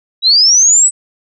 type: linear sweep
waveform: sine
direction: up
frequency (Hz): 3820 to 8070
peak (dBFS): -5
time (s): 0.22-0.91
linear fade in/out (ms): 50
effects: none